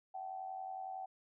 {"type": "tone with amplitude modulation", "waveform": "sine", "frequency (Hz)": 761, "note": "F#5", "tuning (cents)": 48, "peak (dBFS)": -38, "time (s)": [0.14, 1.06], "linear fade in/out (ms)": 10, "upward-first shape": "sine", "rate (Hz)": 90.9, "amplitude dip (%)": 65, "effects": []}